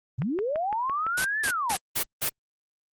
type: linear two-way sweep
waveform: sine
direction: up then down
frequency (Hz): 103.83 to 1787 to 722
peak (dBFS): -25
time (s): 0.18-1.76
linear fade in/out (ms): 10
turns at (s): 1.41
type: click train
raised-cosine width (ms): 0.5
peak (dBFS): -21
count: 6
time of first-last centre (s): 0.22-1.066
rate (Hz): 5.91
type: noise bursts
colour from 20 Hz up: white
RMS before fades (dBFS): -26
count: 5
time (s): 1.17-2.295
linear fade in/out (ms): 10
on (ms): 81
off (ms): 180
effects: Opus 32 kbps